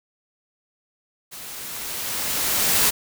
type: noise with level ramp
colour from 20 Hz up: white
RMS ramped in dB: -38 to -17 dBFS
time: 1.31-2.91 s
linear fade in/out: 20 ms
effects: none